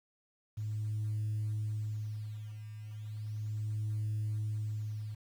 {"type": "tone with tremolo", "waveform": "sine", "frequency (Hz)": 107.1, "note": "A2", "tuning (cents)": -46, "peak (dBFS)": -30, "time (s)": [0.57, 5.15], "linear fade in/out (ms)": 10, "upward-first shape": "sine", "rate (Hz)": 0.35, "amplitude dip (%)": 75, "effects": ["tanh soft clip ceiling -29 dBFS", "10-bit"]}